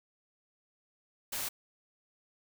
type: noise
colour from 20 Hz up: white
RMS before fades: -36 dBFS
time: 1.32-1.49 s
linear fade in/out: 10 ms
effects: none